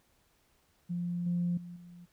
sine tone with level steps, 174.61 Hz, F3, in tune, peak -31 / -27 / -42 / -48 dBFS, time 0.89-2.06 s, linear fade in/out 20 ms, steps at 1.26 / 1.57 / 1.76 s, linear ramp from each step 5 ms, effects tanh soft clip ceiling -23 dBFS + pink hiss -70 dBFS RMS until 2.12 s

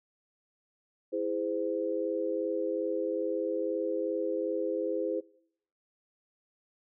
sine chord, E augmented, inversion none, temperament just, 329.6 / 412 / 515 Hz, E4 / G#4 / B#4, 0 / -14 / -28 cents, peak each -34 / -34 / -32 dBFS, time 1.12-5.21 s, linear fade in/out 20 ms, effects noise-tail reverb RT60 0.7 s tail -22 dB re dry

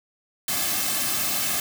white noise with comb filter, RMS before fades -25 dBFS, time 0.48-1.6 s, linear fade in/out 2 ms, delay 2.1 ms, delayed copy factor -0.7, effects none

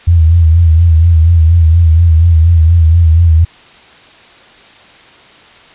sine tone with vibrato, 82.6 Hz, E2, 4 cents sharp, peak -3 dBFS, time 0.07-3.45 s, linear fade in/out 10 ms, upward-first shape sine, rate 4.2 Hz, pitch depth 70 cents each way, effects white hiss -39 dBFS RMS until 5.74 s + resampled to 8000 Hz

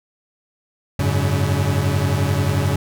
40% pulse chord, F# suspended second, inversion none, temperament equal with one note detuned, 92.5 / 103.83 / 141.67 Hz, F#2 / G#2 / C#3, 0 / 0 / +38 cents, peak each -20 / -21 / -20 dBFS, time 0.99-2.76 s, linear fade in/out 5 ms, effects none

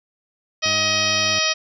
harmonic tone, 631 Hz, D#5, 24 cents sharp, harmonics 1 / 2 / 3 / 4 / 5 / 6 / 7 / 8 / 9, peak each -28 / -28 / -27 / -24 / -25 / -28 / -29 / -25 / -25 dBFS, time 0.62-1.54 s, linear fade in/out 20 ms
20% pulse tone with vibrato, 101 Hz, G#2, 48 cents flat, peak -26 dBFS, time 0.65-1.39 s, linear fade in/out 5 ms, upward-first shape sine, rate 11 Hz, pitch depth 32 cents each way
effects none

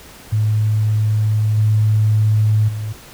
sine tone with level steps, 107.5 Hz, A2, 40 cents flat, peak -13 / -11 / -21 dBFS, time 0.32-2.93 s, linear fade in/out 10 ms, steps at 1.57 / 2.68 s, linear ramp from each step 10 ms, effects pink hiss -40 dBFS RMS until 3.13 s

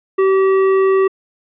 sine tone with hard clipping, 384.2 Hz, G4, 35 cents flat, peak -12 dBFS, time 0.18-1.08 s, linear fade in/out 10 ms, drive 10 dB, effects resampled to 8000 Hz

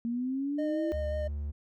sine linear sweep, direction up, 230 to 334.8 Hz, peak -29 dBFS, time 0.05-0.92 s, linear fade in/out 0 ms
triangle tone with vibrato, 609 Hz, D#5, 37 cents flat, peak -30 dBFS, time 0.58-1.28 s, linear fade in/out 10 ms, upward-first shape sine, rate 5.6 Hz, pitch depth 13 cents each way
triangle tone, 73 Hz, D2, 10 cents flat, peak -30 dBFS, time 0.92-1.52 s, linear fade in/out 20 ms
effects none

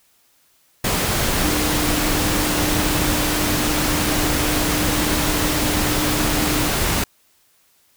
sine tone in noise, 301.1 Hz, D4, 43 cents sharp, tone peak -24 dBFS, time 1.43-6.69 s, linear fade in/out 5 ms, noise pink, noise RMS -20 dBFS, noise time 0.84-7.04 s, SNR -7 dB, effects white hiss -59 dBFS RMS until 7.96 s

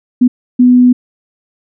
sine tone bursts at uneven times, 248.3 Hz, B3, 9 cents sharp, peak -3 dBFS, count 2, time 0.21-0.28 / 0.59-0.93 s, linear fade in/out 10 ms, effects none

